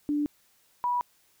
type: tone pair in turn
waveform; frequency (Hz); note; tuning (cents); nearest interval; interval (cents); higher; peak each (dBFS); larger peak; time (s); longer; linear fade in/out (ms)
sine; 293.8 / 976; D4 / B5; +1 / -21; octave + major sixth; 2078; second; -24 / -24; neither; 0.09-0.26 / 0.84-1.01; neither; 0
effects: white hiss -65 dBFS RMS until 1.4 s